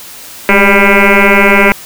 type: tone with frequency modulation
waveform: sine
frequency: 987.8 Hz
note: B5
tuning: in tune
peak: -3 dBFS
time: 0.49-1.72 s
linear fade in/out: 0 ms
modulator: 199 Hz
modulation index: 7.4
effects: white hiss -30 dBFS RMS until 1.85 s